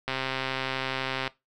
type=click train; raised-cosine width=0.3 ms; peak=-13 dBFS; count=159; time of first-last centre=0.08-1.277 s; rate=132 Hz; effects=noise-tail reverb RT60 0.2 s tail -19 dB re dry